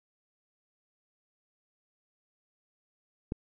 click, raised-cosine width 3 ms, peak -19 dBFS, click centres 3.321 s, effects none

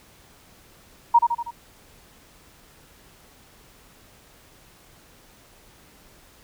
sine tone with echo, 942 Hz, A#5, 18 cents sharp, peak -10 dBFS, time 1.14-1.19 s, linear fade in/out 10 ms, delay 80 ms, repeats 4, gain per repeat -5 dB, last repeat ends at 1.51 s, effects pink hiss -53 dBFS RMS until 6.43 s

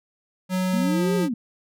square tone with pitch glide, 185 to 178.29 Hz, F#3 to F3, 0 to +36 cents, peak -22 dBFS, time 0.49-1.29 s, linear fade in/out 50 ms, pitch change -64 cents, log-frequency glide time 0.79-1.04 s
sine linear two-way sweep, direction up then down, 213.1 to 417.3 to 213.1 Hz, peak -23 dBFS, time 0.73-1.34 s, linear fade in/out 5 ms, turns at 1.16 s
effects none

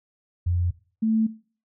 sine tone pair in turn, 87.8 / 221.2 Hz, F2 / A3, +10 / +9 cents, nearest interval octave + major third, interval 1599 cents, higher second, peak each -20 / -19 dBFS, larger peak second, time 0.46-0.71 / 1.02-1.27 s, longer neither, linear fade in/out 10 ms, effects noise-tail reverb RT60 0.4 s tail -18 dB re dry

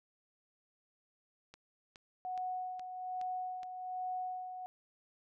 click train, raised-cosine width 0.2 ms, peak -35 dBFS, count 6, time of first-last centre 1.54-3.632 s, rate 2.39 Hz
sine tone with tremolo, 737 Hz, F#5, 7 cents flat, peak -35 dBFS, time 2.25-4.66 s, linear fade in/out 0 ms, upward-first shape sine, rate 1.2 Hz, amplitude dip 55%
effects none

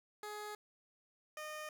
15% pulse tone pair in turn, 419.8 / 612 Hz, G#4 / D#5, +19 / -29 cents, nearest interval perfect fifth, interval 652 cents, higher second, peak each -37 / -37 dBFS, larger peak neither, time 0.23-0.55 / 1.37-1.69 s, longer neither, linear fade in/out 2 ms, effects none

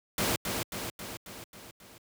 pink noise with echo, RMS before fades -28 dBFS, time 0.18-0.36 s, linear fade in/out 2 ms, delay 270 ms, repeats 6, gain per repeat -4 dB, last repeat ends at 1.98 s, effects high-pass 80 Hz 12 dB/octave

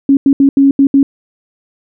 sine tone bursts at uneven times, 275.7 Hz, C#4, 9 cents flat, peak -4 dBFS, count 6, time 0.09-0.17 / 0.26-0.33 / 0.4-0.49 / 0.57-0.71 / 0.79-0.87 / 0.94-1.03 s, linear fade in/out 2 ms, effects none

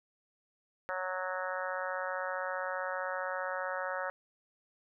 harmonic tone, 184.7 Hz, F#3, 3 cents flat, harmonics 3 / 4 / 5 / 6 / 7 / 8 / 9 / 10, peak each -38 / -44 / -42 / -45 / -41 / -41 / -43 / -46 dBFS, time 0.89-4.1 s, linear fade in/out 0 ms, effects none

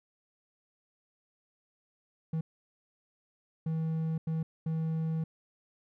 triangle tone bursts at uneven times, 160.7 Hz, E3, 44 cents flat, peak -27 dBFS, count 4, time 2.33-2.41 / 3.66-4.18 / 4.27-4.43 / 4.66-5.24 s, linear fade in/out 5 ms, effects none

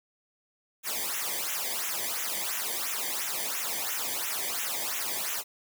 white noise with flanger, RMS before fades -32 dBFS, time 0.83-5.44 s, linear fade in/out 50 ms, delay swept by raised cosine 0.21 to 0.76 ms, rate 2.9 Hz, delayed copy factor -1, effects none

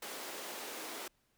pink high-pass noise, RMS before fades -44 dBFS, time 0.02-1.08 s, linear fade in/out 5 ms, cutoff 290 Hz, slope 24 dB/octave, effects pink hiss -75 dBFS RMS until 1.37 s

